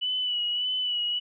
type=tone with vibrato; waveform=sine; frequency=2960 Hz; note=F#7; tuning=in tune; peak=-25 dBFS; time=0.01-1.2 s; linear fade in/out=20 ms; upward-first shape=sine; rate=1.7 Hz; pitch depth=35 cents each way; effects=none